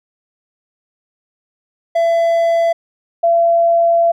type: tone pair in turn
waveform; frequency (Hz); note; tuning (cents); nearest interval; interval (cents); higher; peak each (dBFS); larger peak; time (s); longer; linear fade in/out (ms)
triangle / sine; 671 / 677.2; E5 / E5; +31 / +46; unison; 15; second; -9; neither; 1.95-2.73 / 3.23-4.12; second; 10
effects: none